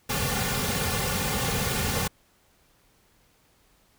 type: noise with comb filter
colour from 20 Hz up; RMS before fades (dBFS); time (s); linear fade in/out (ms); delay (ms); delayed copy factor
pink; -27; 0.09-2.08; 10; 3.1; -0.95
effects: pink hiss -63 dBFS RMS until 3.98 s